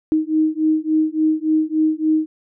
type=beating tone pair; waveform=sine; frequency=311.1 / 314.6 Hz; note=D#4 / D#4; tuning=0 / +19 cents; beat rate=3.5 Hz; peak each=-18 dBFS; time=0.12-2.26 s; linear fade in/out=0 ms; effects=none